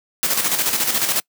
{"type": "noise with tremolo", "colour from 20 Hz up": "white", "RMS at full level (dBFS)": -18, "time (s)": [0.23, 1.2], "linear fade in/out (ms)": 0, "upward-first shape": "square", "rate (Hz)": 14, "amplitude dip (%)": 50, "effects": ["noise-tail reverb RT60 0.1 s tail -26 dB re dry", "high-pass 150 Hz 12 dB/octave"]}